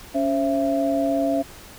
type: tone cluster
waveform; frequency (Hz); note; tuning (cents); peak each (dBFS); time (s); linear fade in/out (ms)
sine; 279.7 / 531 / 670; C#4 / C5 / E5; +16 / +25 / +28; -22 / -28 / -22; 0.14-1.43; 20
effects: pink hiss -43 dBFS RMS until 1.78 s